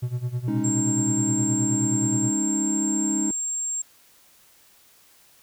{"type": "tone with tremolo", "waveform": "triangle", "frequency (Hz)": 123, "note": "B2", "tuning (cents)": -7, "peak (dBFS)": -20, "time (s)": [0.02, 2.31], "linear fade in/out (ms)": 10, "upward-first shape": "sine", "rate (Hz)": 9.5, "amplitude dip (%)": 85}
{"type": "chord", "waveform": "triangle", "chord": "Ab suspended fourth", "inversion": "none", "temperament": "just", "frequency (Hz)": [207.7, 276.9, 311.5], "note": ["Ab3", "Db4", "Eb4"], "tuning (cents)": [0, -2, 2], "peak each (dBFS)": [-26, -28, -24], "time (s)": [0.48, 3.31], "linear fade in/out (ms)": 2}
{"type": "tone", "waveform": "sine", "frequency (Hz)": 7459, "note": "A#8", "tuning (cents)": 0, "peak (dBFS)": -25, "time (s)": [0.64, 3.82], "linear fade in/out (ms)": 5}
{"effects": ["white hiss -56 dBFS RMS until 5.42 s"]}